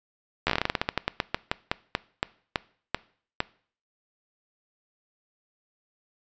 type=slowing click train; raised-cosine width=0.3 ms; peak=-7 dBFS; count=24; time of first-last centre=0.47-3.404 s; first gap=12 ms; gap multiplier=1.18; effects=noise-tail reverb RT60 0.5 s tail -21 dB re dry + resampled to 16000 Hz